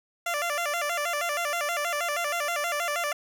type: tone with vibrato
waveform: 15% pulse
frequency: 636 Hz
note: D#5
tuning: 38 cents sharp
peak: -20 dBFS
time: 0.26-3.13 s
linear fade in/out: 5 ms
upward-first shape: square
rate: 6.3 Hz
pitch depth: 140 cents each way
effects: none